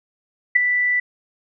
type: tone with ADSR envelope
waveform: sine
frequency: 1975.5 Hz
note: B6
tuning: in tune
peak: -7 dBFS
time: 0.55-1 s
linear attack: 12 ms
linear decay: 8 ms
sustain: -9 dB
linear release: 6 ms
effects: none